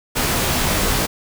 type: noise with comb filter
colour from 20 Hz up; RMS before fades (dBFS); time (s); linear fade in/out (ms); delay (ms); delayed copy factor
pink; -19; 0.15-1.07; 20; 18; -0.7
effects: none